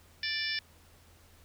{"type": "harmonic tone", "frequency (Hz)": 587.3, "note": "D5", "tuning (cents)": 0, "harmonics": [3, 4, 5, 6, 7, 8, 9], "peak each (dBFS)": [-36, -38, -42, -39, -46, -41, -36], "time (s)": [0.23, 0.59], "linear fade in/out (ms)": 2, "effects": ["added 83 Hz sine -61 dBFS peak until 1.44 s", "pink hiss -61 dBFS RMS until 1.44 s"]}